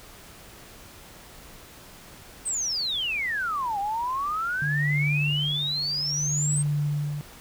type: exponential two-way sweep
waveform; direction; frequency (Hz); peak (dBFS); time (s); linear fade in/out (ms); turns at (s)
sine; down then up; 8540 to 784 to 8540; -25; 2.45-6.63; 20; 3.79
type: tone with tremolo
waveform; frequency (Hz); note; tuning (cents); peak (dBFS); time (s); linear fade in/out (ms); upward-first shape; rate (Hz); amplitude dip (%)
sine; 146.83; D3; 0; -22; 4.62-7.21; 0; sine; 0.6; 85
effects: pink hiss -47 dBFS RMS until 7.4 s